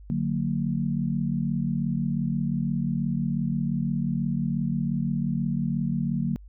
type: chord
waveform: sine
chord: D augmented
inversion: none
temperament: just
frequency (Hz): 146.83 / 183.54 / 229.4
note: D3 / F#3 / A#3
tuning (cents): 0 / -14 / -28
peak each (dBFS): -28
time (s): 0.1-6.36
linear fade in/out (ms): 0
effects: added 50 Hz sine -43 dBFS peak until 6.48 s

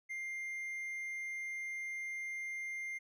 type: tone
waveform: triangle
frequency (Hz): 2100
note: C7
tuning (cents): +6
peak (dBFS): -37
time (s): 0.09-2.99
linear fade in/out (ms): 20
effects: none

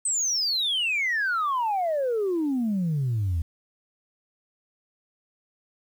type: exponential sweep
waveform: sine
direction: down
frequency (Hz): 8350 to 78.2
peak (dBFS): -21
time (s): 0.05-3.42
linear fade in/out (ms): 5
effects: tanh soft clip ceiling -20 dBFS + 9-bit

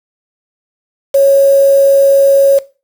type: tone with quantisation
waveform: sine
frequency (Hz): 552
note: C#5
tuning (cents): -7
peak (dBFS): -4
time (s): 1.14-2.59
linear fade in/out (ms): 10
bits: 4
effects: noise-tail reverb RT60 0.3 s tail -17 dB re dry

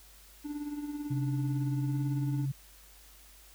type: tone with tremolo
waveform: triangle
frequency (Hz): 293.4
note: D4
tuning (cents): -2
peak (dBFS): -30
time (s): 0.44-2.46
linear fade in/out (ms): 20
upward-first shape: triangle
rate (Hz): 18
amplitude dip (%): 65
type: tone with pitch glide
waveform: sine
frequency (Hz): 133.5 to 135.83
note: C3 to C#3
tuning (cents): +35 to -35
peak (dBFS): -29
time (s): 1.1-2.52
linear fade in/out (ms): 10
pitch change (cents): +30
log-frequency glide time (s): 1.8-2.01
effects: added 50 Hz sine -57 dBFS peak until 3.54 s + white hiss -57 dBFS RMS until 3.54 s

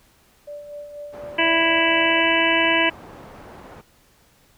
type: tone with tremolo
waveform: sine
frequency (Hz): 585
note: D5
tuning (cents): -7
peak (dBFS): -31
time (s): 0.47-2.21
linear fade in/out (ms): 10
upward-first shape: sine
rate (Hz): 4.1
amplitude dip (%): 50
type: low-pass noise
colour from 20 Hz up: white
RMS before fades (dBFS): -42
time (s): 1.12-3.82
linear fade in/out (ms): 20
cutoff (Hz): 850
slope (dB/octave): 12
type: harmonic tone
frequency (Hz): 330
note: E4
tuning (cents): +2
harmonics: 1 / 2 / 3 / 5 / 6 / 7 / 8 / 9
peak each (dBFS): -24 / -24 / -24 / -24 / -24 / -24 / -24 / -24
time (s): 1.38-2.9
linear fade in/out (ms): 10
effects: pink hiss -57 dBFS RMS until 4.57 s

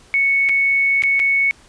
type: tone with dropouts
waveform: sine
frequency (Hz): 2214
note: C#7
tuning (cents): -3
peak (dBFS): -13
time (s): 0.14-1.51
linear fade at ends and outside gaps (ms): 0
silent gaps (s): 0.489-0.493 / 1.022-1.036 / 1.194-1.199
effects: pink hiss -49 dBFS RMS until 1.68 s + resampled to 22050 Hz

